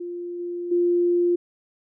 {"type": "tone with level steps", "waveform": "sine", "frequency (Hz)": 349.7, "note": "F4", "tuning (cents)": 2, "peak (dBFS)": [-29, -27, -17], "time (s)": [0, 1.36], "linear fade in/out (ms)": 10, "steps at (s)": [0.39, 0.71], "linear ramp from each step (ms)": 10, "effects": []}